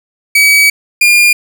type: tone pair in turn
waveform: 40% pulse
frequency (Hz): 2277 / 2413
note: C#7 / D7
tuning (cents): +46 / +46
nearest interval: minor second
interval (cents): 100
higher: second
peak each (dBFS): -4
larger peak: neither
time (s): 0.35-0.7 / 1.01-1.33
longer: first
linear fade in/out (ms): 5
effects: none